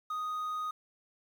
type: tone with quantisation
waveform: triangle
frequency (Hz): 1244.5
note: D#6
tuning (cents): 0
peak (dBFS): -31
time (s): 0.1-0.71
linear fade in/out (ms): 5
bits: 10
effects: none